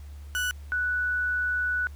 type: tone pair in turn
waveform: 35% pulse / sine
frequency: 1480 / 1480 Hz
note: F#6 / F#6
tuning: 0 / 0 cents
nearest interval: unison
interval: 0 cents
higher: neither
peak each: -24 dBFS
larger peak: neither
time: 0.35-0.51 / 0.72-1.87 s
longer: second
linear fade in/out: 0 ms
effects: added 72 Hz sine -39 dBFS peak until 1.95 s + pink hiss -58 dBFS RMS until 1.95 s